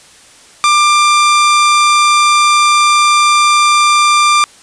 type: tone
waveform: sawtooth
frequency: 1189 Hz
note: D6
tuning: 21 cents sharp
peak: -3 dBFS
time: 0.64-4.44 s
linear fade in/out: 0 ms
effects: white hiss -41 dBFS RMS until 4.62 s + resampled to 22050 Hz